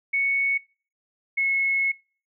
sine tone pair in turn, 2217 / 2184 Hz, C#7 / C#7, 0 / -26 cents, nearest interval unison, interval 26 cents, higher first, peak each -20 dBFS, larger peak neither, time 0.13-0.58 / 1.37-1.92 s, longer second, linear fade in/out 10 ms, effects noise-tail reverb RT60 0.4 s tail -24 dB re dry

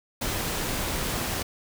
pink noise, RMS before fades -29 dBFS, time 0.21-1.43 s, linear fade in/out 10 ms, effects none

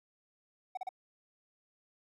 triangle tone bursts, 750 Hz, F#5, 23 cents sharp, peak -33 dBFS, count 3, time 0.75-0.891 s, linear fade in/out 5 ms, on 23 ms, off 36 ms, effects none

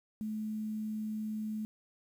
sine tone with quantisation, 215.7 Hz, A3, 34 cents flat, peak -34 dBFS, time 0.21-1.65 s, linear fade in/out 0 ms, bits 10, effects none

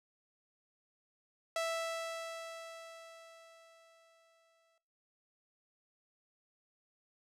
sawtooth tone with exponential decay, 659.3 Hz, E5, in tune, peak -28 dBFS, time 1.56-4.78 s, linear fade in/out 2 ms, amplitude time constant 700 ms, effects noise-tail reverb RT60 0.8 s tail -22 dB re dry + low-pass 10000 Hz 12 dB/octave

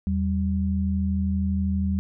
sine tone pair together, 81.44 / 193.9 Hz, E2 / G3, -20 / -19 cents, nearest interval octave + minor third, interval 1501 cents, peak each -24 dBFS, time 0.07-1.99 s, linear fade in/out 0 ms, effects none

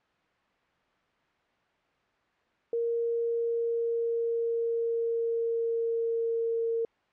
sine tone with pitch glide, 466.2 to 458.5 Hz, A#4 to A#4, 0 to -29 cents, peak -26 dBFS, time 2.73-6.85 s, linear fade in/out 2 ms, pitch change -29 cents, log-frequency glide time 2.96-6.71 s, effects white hiss -68 dBFS RMS until 7.12 s + low-pass 2000 Hz 12 dB/octave

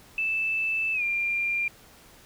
sine tone with pitch glide, 2637 to 2390 Hz, E7 to D7, 0 to +30 cents, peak -24 dBFS, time 0.18-1.68 s, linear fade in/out 2 ms, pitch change -170 cents, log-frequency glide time 0.93-1.03 s, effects pink hiss -53 dBFS RMS until 2.25 s

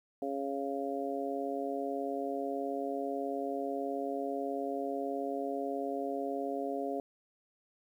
harmonic tone, 138.4 Hz, C#3, 2 cents flat, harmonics 2 / 3 / 4 / 5, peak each -38 / -38 / -39 / -38 dBFS, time 0.22-7 s, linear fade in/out 2 ms, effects 11-bit

